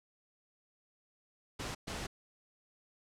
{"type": "noise bursts at uneven times", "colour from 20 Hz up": "pink", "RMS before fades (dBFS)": -40, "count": 2, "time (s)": [[1.59, 1.75], [1.87, 2.07]], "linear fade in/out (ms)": 10, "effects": ["low-pass 8000 Hz 12 dB/octave"]}